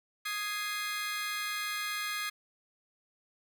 25% pulse chord, Ab major, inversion second, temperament equal, 1244.5 / 1661.2 / 2093 Hz, Eb6 / Ab6 / C7, 0 / 0 / 0 cents, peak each -34 dBFS, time 0.25-2.3 s, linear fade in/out 10 ms, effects none

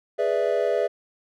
triangle chord, E dominant seventh, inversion first, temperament equal, 415.3 / 493.9 / 587.3 / 659.3 Hz, G#4 / B4 / D5 / E5, 0 / 0 / 0 / 0 cents, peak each -24 dBFS, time 0.18-0.88 s, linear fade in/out 20 ms, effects none

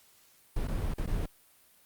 brown noise with dropouts, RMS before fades -31 dBFS, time 0.56-1.26 s, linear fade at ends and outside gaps 5 ms, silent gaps 0.674-0.682 / 0.939-0.98 / 1.063-1.073 s, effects white hiss -62 dBFS RMS until 1.85 s + Opus 48 kbps

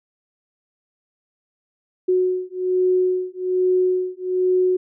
sine beating tone pair, 366.9 / 368.1 Hz, F#4 / F#4, -15 / -9 cents, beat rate 1.2 Hz, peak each -20 dBFS, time 2.08-4.77 s, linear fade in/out 10 ms, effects none

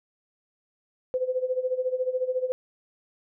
sine tone with tremolo, 510 Hz, C5, 44 cents flat, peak -21 dBFS, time 1.14-2.52 s, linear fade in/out 0 ms, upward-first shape sine, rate 14 Hz, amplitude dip 80%, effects none

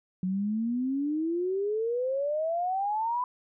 sine exponential sweep, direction up, 181.3 to 1007 Hz, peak -26 dBFS, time 0.23-3.24 s, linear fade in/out 2 ms, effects none

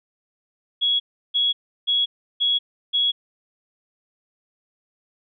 sine tone bursts, 3341 Hz, G#7, 10 cents sharp, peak -17 dBFS, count 5, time 0.81-3.12 s, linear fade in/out 20 ms, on 190 ms, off 340 ms, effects none

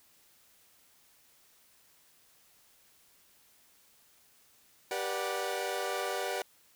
sawtooth chord, G major seventh, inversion none, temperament equal with one note detuned, 392 / 484.6 / 587.3 / 740 Hz, G4 / B4 / D5 / F#5, 0 / -33 / 0 / 0 cents, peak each -34 dBFS, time 4.91-6.42 s, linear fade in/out 2 ms, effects white hiss -64 dBFS RMS until 6.75 s

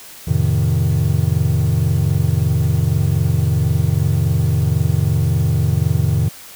triangle chord, F dominant seventh, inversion none, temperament equal with one note detuned, 87.31 / 110 / 131.8 / 155.56 Hz, F2 / A2 / C3 / Eb3, 0 / 0 / +13 / 0 cents, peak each -17 dBFS, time 0.27-6.29 s, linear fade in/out 10 ms, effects white hiss -38 dBFS RMS until 6.55 s

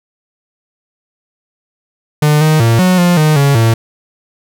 45% pulse tone with pitch steps, 150 / 155.4 / 115.2 / 183.3 / 176 / 153.9 / 140.5 / 113.8 Hz, D3 / D#3 / A#2 / F#3 / F3 / D#3 / C#3 / A#2, +37 / -2 / -20 / -16 / +14 / -19 / +24 / -41 cents, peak -7 dBFS, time 2.22-3.74 s, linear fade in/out 5 ms, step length 190 ms, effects none

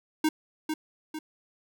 square tone with echo, 311.1 Hz, D#4, in tune, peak -22 dBFS, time 0.24-0.29 s, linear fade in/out 5 ms, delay 450 ms, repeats 2, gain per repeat -6 dB, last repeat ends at 1.19 s, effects none

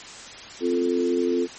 sine chord, F major, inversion second, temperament equal, 261.6 / 349.2 / 440 Hz, C4 / F4 / A4, 0 / 0 / 0 cents, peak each -25 / -23 / -25 dBFS, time 0.6-1.48 s, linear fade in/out 50 ms, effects white hiss -40 dBFS RMS until 1.58 s + MP3 32 kbps

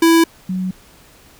square / sine tone pair in turn, 330.5 / 185.49 Hz, E4 / F#3, +5 / +5 cents, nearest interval minor seventh, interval 1000 cents, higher first, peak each -9 / -18 dBFS, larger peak first, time 0.02-0.24 / 0.49-0.71 s, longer neither, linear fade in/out 5 ms, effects pink hiss -47 dBFS RMS until 1.39 s

